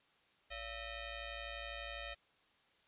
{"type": "ring-modulated tone", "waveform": "10% pulse", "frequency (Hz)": 628, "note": "D#5", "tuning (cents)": 16, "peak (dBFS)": -31, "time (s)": [0.5, 2.15], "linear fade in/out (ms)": 20, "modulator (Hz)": 1200, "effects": ["white hiss -71 dBFS RMS until 2.87 s", "resampled to 8000 Hz"]}